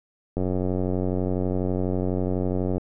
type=click train; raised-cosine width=2 ms; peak=-13 dBFS; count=223; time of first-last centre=0.37-2.78 s; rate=92.1 Hz; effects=none